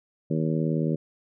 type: harmonic tone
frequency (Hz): 79.1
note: D#2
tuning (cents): +29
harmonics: 2 / 3 / 4 / 5 / 6 / 7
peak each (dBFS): -25 / -29 / -31 / -33 / -35 / -36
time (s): 0.3-0.96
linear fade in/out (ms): 10
effects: none